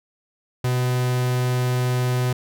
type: tone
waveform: 45% pulse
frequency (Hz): 125.4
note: B2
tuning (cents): +27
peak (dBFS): -19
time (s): 0.64-2.33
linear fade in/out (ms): 5
effects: none